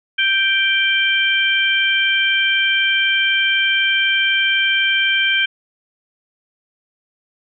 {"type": "harmonic tone", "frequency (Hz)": 784, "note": "G5", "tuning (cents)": 0, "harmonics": [2, 3, 4], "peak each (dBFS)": [-18, -18, -18], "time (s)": [0.18, 5.46], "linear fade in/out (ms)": 10, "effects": []}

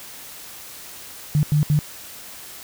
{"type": "tone bursts at uneven times", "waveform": "sine", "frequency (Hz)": 149.2, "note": "D3", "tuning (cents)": 28, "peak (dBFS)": -14, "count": 3, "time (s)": [[1.35, 1.43], [1.52, 1.63], [1.7, 1.79]], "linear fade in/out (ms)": 0, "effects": ["white hiss -39 dBFS RMS until 2.63 s"]}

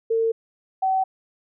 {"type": "tone pair in turn", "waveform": "sine", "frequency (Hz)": [452.6, 761.2], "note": ["A4", "F#5"], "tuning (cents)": [49, 49], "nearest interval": "major sixth", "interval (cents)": 900, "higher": "second", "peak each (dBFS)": -18, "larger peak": "neither", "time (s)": [[0.1, 0.32], [0.82, 1.04]], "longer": "neither", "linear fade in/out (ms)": 10, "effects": []}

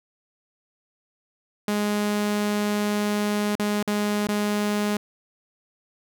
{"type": "tone with dropouts", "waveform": "sawtooth", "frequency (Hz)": 207.7, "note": "G#3", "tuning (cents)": 0, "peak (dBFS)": -18, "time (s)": [1.68, 4.97], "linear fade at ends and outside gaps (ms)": 2, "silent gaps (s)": [[3.554, 3.596], [3.827, 3.876], [4.271, 4.287]], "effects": []}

